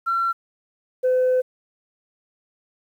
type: tone pair in turn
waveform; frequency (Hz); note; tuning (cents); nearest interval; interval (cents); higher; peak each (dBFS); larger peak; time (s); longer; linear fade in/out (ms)
sine; 1359 / 509; F6 / C5; -48 / -48; octave + perfect fourth; 1700; first; -18 / -14; second; 0.06-0.33 / 1.03-1.42; second; 20
effects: tanh soft clip ceiling -14 dBFS + 9-bit